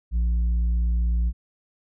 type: tone with tanh clipping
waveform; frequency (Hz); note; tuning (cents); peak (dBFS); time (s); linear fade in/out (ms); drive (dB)
sine; 58; A#1; -8; -20; 0.11-1.33; 50; 4
effects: none